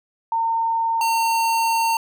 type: tone pair in turn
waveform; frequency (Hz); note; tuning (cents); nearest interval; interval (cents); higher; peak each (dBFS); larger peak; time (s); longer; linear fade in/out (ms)
sine / square; 911 / 911; A#5 / A#5; -40 / -40; unison; 0; neither; -18; neither; 0.32-1.01 / 1.01-1.97; second; 2
effects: none